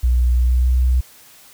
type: tone with pitch glide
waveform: sine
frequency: 61.1 to 62.96 Hz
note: B1 to B1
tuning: -18 to +34 cents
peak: -12 dBFS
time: 0.03-1.01 s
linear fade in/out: 10 ms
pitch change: +52 cents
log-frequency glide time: 0.36-0.78 s
effects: white hiss -46 dBFS RMS until 1.53 s